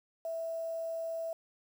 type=tone with quantisation; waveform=sine; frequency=657 Hz; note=E5; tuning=6 cents flat; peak=-34 dBFS; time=0.25-1.33 s; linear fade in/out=2 ms; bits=9; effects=none